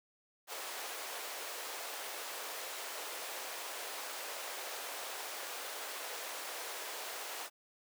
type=high-pass noise; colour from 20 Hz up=pink; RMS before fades=-43 dBFS; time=0.47-7.5 s; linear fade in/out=50 ms; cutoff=470 Hz; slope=24 dB/octave; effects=none